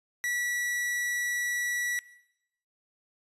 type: tone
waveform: 45% pulse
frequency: 1945 Hz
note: B6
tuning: 27 cents flat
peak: -28 dBFS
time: 0.24-1.99 s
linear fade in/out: 0 ms
effects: noise-tail reverb RT60 0.8 s tail -19 dB re dry + resampled to 32000 Hz